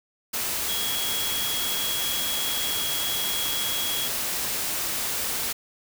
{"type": "tone in noise", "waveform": "sine", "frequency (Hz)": 3322, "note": "G#7", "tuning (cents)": 0, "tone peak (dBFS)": -29, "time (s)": [0.68, 4.08], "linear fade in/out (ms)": 10, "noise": "white", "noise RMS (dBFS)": -28, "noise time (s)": [0.33, 5.53], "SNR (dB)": -4, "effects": []}